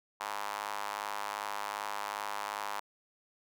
square tone with high-pass filter, 51.3 Hz, G#1, 21 cents flat, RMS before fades -38 dBFS, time 0.2-2.8 s, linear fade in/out 5 ms, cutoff 940 Hz, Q 2.8, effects none

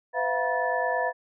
sine tone cluster, 505 / 663 / 712 / 964 / 1747 Hz, B4 / E5 / F5 / B5 / A6, +39 / +10 / +33 / -42 / -13 cents, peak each -30 dBFS, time 0.13-1.13 s, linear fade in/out 50 ms, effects none

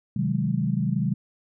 sine chord, Ab dominant seventh, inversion first, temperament just, 129.78 / 155.74 / 186.89 / 207.7 Hz, C3 / Eb3 / Gb3 / Ab3, -14 / +2 / +18 / 0 cents, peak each -27 / -27 / -27 / -28 dBFS, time 0.16-1.14 s, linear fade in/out 5 ms, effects none

